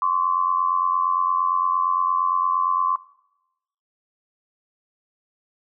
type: tone pair together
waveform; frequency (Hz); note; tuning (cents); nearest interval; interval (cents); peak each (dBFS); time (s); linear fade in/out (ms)
sine; 1045.3 / 1134; C6 / C#6; -2 / +39; minor second; 141; -21 / -21; 0.02-2.96; 2
effects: noise-tail reverb RT60 0.9 s tail -20 dB re dry